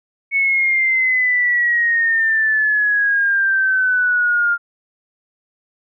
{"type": "exponential sweep", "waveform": "sine", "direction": "down", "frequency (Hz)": [2217, 1400], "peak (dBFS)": -13, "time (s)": [0.31, 4.58], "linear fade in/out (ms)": 50, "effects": []}